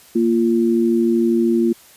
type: tone pair together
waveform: sine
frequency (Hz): 232.5 / 345.3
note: A#3 / F4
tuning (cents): -4 / -20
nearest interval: perfect fifth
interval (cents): 684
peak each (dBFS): -16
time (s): 0.15-1.73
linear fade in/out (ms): 10
effects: white hiss -47 dBFS RMS until 1.96 s + resampled to 32000 Hz